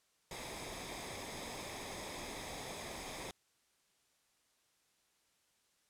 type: noise with comb filter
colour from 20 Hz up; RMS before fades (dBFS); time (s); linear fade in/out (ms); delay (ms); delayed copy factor
pink; -45; 0.31-3.31; 2; 0.69; -0.6
effects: white hiss -75 dBFS RMS until 5.89 s + low-pass 10000 Hz 12 dB/octave